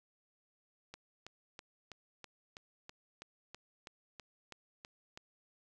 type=click train; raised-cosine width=0.2 ms; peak=-30 dBFS; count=14; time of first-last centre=0.94-5.175 s; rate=3.07 Hz; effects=none